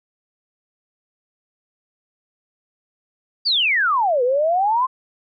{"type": "exponential two-way sweep", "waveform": "sine", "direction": "down then up", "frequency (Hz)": [4815, 477.8, 1067], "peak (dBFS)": -15, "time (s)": [3.45, 4.87], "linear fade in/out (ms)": 20, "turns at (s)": 4.23, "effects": []}